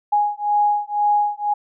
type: beating tone pair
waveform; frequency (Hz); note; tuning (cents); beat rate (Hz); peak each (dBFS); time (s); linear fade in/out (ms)
sine; 828 / 830; G#5 / G#5; -5 / -1; 2; -19; 0.12-1.54; 10
effects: none